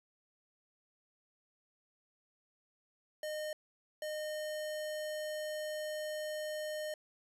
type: tone bursts at uneven times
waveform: square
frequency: 612 Hz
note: D#5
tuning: 29 cents flat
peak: -38 dBFS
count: 2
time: 3.23-3.53 / 4.02-6.94 s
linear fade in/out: 2 ms
effects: resampled to 32000 Hz